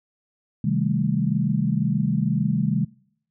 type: chord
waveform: sine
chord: A half-diminished seventh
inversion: first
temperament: just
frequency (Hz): 132 / 158.4 / 198 / 220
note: C3 / Eb3 / G3 / A3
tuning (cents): +16 / +31 / +18 / 0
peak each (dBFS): -25 / -24 / -24 / -27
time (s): 0.64-2.85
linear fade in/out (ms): 5
effects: noise-tail reverb RT60 0.7 s tail -26 dB re dry